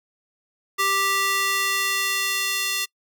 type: tone with high-pass filter sweep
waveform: square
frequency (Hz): 392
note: G4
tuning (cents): 0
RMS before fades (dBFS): -23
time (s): 0.78-2.86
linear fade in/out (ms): 20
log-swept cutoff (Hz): 1200 to 2800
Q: 1.1
effects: noise-tail reverb RT60 0.1 s tail -25 dB re dry